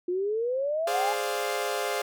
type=exponential sweep; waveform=sine; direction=up; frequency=349.2 to 840 Hz; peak=-25 dBFS; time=0.08-1.13 s; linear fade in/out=5 ms
type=chord; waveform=sawtooth; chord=D half-diminished seventh; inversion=second; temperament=equal; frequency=415.3 / 523.3 / 587.3 / 698.5 Hz; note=Ab4 / C5 / D5 / F5; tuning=0 / 0 / 0 / 0 cents; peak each=-28 / -29 / -31 / -29 dBFS; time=0.87-2.02 s; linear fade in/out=5 ms
effects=none